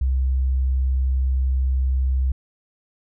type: tone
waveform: sine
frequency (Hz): 65.2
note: C2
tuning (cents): -5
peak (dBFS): -17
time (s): 0.01-2.32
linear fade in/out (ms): 5
effects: none